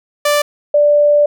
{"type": "tone pair in turn", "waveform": ["sawtooth", "sine"], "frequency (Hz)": [587.3, 587.3], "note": ["D5", "D5"], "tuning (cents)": [0, 0], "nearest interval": "unison", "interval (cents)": 0, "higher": "neither", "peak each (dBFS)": -7, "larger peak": "neither", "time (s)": [[0.25, 0.42], [0.74, 1.26]], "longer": "second", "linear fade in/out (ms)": 5, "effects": []}